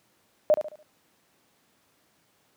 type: tone with echo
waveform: sine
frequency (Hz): 609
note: D#5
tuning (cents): -37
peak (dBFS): -15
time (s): 0.5-0.54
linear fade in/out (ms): 0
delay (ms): 72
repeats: 4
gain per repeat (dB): -9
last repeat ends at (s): 0.828
effects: pink hiss -66 dBFS RMS until 2.56 s + high-pass 150 Hz 12 dB/octave